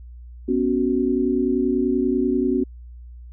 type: chord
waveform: sine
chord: B suspended second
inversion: none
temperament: equal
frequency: 246.9 / 277.2 / 370 Hz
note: B3 / C#4 / F#4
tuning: 0 / 0 / 0 cents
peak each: -22 dBFS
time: 0.48-2.64 s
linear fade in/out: 10 ms
effects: added 60 Hz sine -37 dBFS peak until 3.32 s